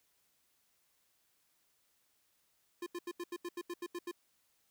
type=tone bursts; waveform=square; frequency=349.2 Hz; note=F4; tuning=in tune; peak=-39 dBFS; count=11; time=2.82-4.114 s; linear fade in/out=5 ms; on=44 ms; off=81 ms; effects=white hiss -75 dBFS RMS until 4.7 s